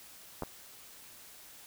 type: clicks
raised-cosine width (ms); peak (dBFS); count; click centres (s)
1; -21 / -24; 2; 0.423 / 0.434
effects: white hiss -53 dBFS RMS until 1.66 s